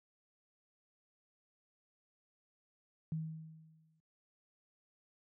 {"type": "tone with exponential decay", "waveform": "sine", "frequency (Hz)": 159.1, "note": "D#3", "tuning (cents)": 39, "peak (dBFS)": -33, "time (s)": [3.12, 4], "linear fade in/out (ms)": 0, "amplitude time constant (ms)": 190, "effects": ["high-pass 80 Hz 12 dB/octave"]}